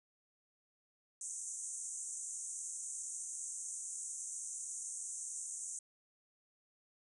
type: band-pass noise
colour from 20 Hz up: white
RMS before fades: -44 dBFS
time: 1.21-5.79 s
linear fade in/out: 2 ms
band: 6200 to 9200 Hz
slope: 96 dB/octave
effects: none